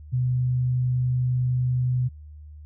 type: tone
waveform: sine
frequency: 125.9 Hz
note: B2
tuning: 34 cents sharp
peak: -20 dBFS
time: 0.12-2.09 s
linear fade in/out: 20 ms
effects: added 75 Hz sine -40 dBFS peak until 2.65 s